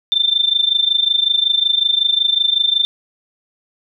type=tone with amplitude modulation; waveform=sine; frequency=3568 Hz; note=A7; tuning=23 cents sharp; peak=-9 dBFS; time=0.12-2.85 s; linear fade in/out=0 ms; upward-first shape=sine; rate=25.4 Hz; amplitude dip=85%; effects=none